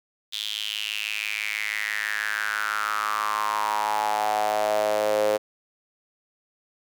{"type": "tone with high-pass filter sweep", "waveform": "sawtooth", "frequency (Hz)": 106.1, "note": "G#2", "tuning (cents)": 38, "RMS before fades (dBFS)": -26, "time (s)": [0.32, 5.38], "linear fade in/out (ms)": 20, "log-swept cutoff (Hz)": [3500, 500], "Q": 6.4, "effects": []}